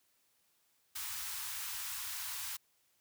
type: band-stop noise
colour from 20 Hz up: white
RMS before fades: -41 dBFS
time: 0.95-2.57 s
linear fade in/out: 10 ms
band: 100 to 860 Hz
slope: 48 dB/octave
effects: white hiss -74 dBFS RMS until 3 s + high-pass 60 Hz 12 dB/octave